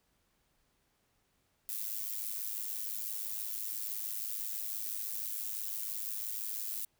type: noise with amplitude modulation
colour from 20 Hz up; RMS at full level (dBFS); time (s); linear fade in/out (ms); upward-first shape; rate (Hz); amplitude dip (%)
violet; -35; 1.69-6.85; 0; sine; 106; 75
effects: pink hiss -75 dBFS RMS until 6.99 s